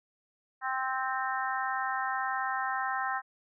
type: harmonic tone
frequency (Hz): 261.6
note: C4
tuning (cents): 0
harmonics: 3 / 4 / 5 / 6 / 7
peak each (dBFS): -34 / -35 / -36 / -37 / -37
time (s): 0.61-3.22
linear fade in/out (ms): 50
effects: none